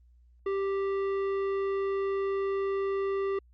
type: tone with tanh clipping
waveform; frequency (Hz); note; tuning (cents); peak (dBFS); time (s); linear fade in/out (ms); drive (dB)
triangle; 392; G4; 0; -29; 0.46-3.39; 5; 16
effects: added 60 Hz sine -56 dBFS peak until 3.53 s + Opus 32 kbps